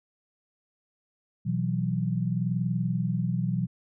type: chord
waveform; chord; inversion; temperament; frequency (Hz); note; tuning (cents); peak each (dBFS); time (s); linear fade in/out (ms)
sine; B suspended fourth; none; just; 123.47 / 164.63 / 185.21; B2 / E3 / F#3; 0 / -2 / +2; -29; 1.45-3.67; 20
effects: none